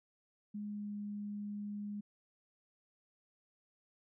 sine tone with pitch glide, 207.7 to 206 Hz, G#3 to G#3, 0 to -14 cents, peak -39 dBFS, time 0.54-2.01 s, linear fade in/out 10 ms, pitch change -14 cents, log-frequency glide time 0.65-0.94 s, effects none

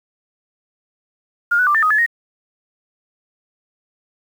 sine tone with pitch steps, 1414 / 1483 / 1181 / 1785 / 1252 / 1717 / 1867 Hz, F6 / F#6 / D6 / A6 / D#6 / A6 / A#6, +21 / +4 / +9 / +24 / +10 / -43 / +2 cents, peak -12 dBFS, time 1.51-2.063 s, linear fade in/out 10 ms, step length 79 ms, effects 7-bit

